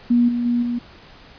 sine tone with level steps, 240 Hz, B3, 49 cents flat, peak -12 / -19 / -16 / -20 dBFS, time 0.1-0.79 s, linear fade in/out 10 ms, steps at 0.28 / 0.45 / 0.62 s, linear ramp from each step 10 ms, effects pink hiss -45 dBFS RMS until 1.38 s + resampled to 11025 Hz

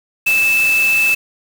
sine tone in noise, 2629 Hz, E7, 5 cents flat, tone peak -11 dBFS, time 0.26-1.15 s, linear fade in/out 10 ms, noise white, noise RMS -25 dBFS, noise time 0.26-1.15 s, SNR +11 dB, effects none

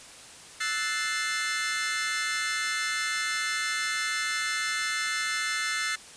sawtooth chord, F# half-diminished seventh, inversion third, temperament equal, 1318.5 / 1480 / 1760 / 2093 Hz, E6 / F#6 / A6 / C7, 0 / 0 / 0 / 0 cents, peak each -31 / -32 / -28 / -28 dBFS, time 0.6-5.96 s, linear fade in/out 10 ms, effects white hiss -47 dBFS RMS until 6.16 s + resampled to 22050 Hz

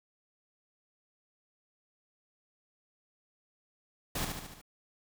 pink noise with echo, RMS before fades -34 dBFS, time 4.15-4.25 s, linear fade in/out 5 ms, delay 73 ms, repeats 5, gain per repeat -4 dB, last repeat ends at 4.615 s, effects none

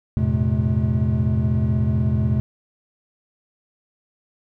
triangle tone cluster, 84.8 / 101.4 / 113 / 129.3 / 213.3 Hz, E2 / G#2 / A2 / C3 / G#3, +50 / -41 / +47 / -20 / +46 cents, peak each -21 / -28 / -21 / -20 / -22 dBFS, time 0.17-2.4 s, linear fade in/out 0 ms, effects none

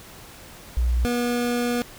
sine / 25% pulse tone pair in turn, 60.4 / 241.6 Hz, B1 / B3, -38 / -38 cents, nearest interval 2 octaves, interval 2400 cents, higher second, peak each -18 dBFS, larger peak neither, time 0.77-1.05 / 1.05-1.82 s, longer second, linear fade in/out 0 ms, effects pink hiss -44 dBFS RMS until 1.98 s

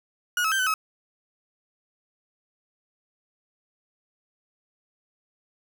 35% pulse tone with pitch steps, 1449 / 1294 / 1566 / 1510 / 1283 Hz, F#6 / E6 / G6 / F#6 / E6, -37 / -32 / -2 / +35 / -47 cents, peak -20 dBFS, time 0.37-0.74 s, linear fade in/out 2 ms, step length 74 ms, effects none

